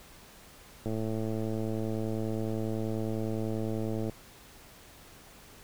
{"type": "click train", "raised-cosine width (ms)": 2, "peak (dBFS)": -21, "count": 357, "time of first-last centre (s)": [0.86, 4.096], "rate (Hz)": 110, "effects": ["pink hiss -53 dBFS RMS until 5.63 s"]}